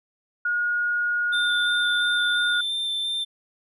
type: tone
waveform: sine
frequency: 1439 Hz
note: F#6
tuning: 49 cents flat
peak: -21 dBFS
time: 0.45-2.61 s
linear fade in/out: 5 ms
type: tone with vibrato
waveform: triangle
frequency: 3566 Hz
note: A7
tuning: 22 cents sharp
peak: -23 dBFS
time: 1.32-3.25 s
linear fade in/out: 20 ms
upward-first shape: square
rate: 2.9 Hz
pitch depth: 8 cents each way
effects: none